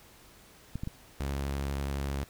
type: clicks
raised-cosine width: 5 ms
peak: -22 dBFS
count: 3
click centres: 0.756 / 0.835 / 0.874 s
type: tone with vibrato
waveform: sawtooth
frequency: 69.4 Hz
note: C#2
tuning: 3 cents sharp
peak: -27 dBFS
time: 1.2-2.24 s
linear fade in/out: 0 ms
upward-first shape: triangle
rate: 12 Hz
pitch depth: 27 cents each way
effects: pink hiss -56 dBFS RMS until 2.29 s